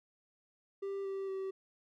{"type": "tone with pitch steps", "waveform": "triangle", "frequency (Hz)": [394, 389, 384.1], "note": ["G4", "G4", "G4"], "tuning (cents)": [9, -13, -35], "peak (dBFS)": -34, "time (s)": [0.82, 1.51], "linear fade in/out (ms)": 10, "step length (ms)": 230, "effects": []}